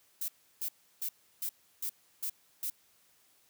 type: noise bursts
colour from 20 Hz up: violet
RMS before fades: -35 dBFS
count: 7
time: 0.21-2.701 s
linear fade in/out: 5 ms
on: 73 ms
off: 330 ms
effects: white hiss -67 dBFS RMS until 3.49 s + high-pass 60 Hz 12 dB/octave